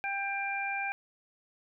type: harmonic tone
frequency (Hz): 793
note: G5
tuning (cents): +20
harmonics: 1 / 2 / 3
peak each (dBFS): -35 / -37 / -34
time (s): 0.04-0.92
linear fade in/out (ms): 0
effects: none